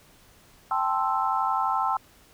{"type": "chord", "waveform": "sine", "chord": "A minor seventh", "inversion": "third", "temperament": "equal with one note detuned", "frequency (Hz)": [784, 875.9, 1046.5, 1318.5], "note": ["G5", "A5", "C6", "E6"], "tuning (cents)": [0, -8, 0, 0], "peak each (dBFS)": -28, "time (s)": [0.71, 1.97], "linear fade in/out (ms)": 2, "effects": ["pink hiss -56 dBFS RMS until 2.33 s"]}